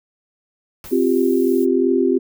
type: noise with exponential decay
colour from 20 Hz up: pink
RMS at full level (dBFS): -35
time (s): 0.84-1.03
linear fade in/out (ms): 1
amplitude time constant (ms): 40
type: noise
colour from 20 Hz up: violet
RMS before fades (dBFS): -38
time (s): 0.84-1.66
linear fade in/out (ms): 20
type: chord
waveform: sine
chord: C suspended fourth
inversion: none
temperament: equal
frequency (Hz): 261.6 / 349.2 / 392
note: C4 / F4 / G4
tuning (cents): 0 / 0 / 0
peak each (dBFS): -18 / -18 / -18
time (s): 0.91-2.19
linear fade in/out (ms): 20
effects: none